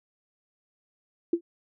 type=tone with exponential decay; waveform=sine; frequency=340 Hz; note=F4; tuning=46 cents flat; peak=-16 dBFS; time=1.33-1.41 s; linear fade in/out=5 ms; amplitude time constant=17 ms; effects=none